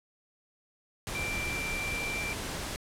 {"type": "tone in noise", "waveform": "sine", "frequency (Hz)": 2354, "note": "D7", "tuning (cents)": 3, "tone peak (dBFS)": -33, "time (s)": [1.15, 2.33], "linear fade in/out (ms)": 0, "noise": "pink", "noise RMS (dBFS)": -36, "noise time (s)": [1.07, 2.76], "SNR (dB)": 0, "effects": ["low-pass 11000 Hz 12 dB/octave"]}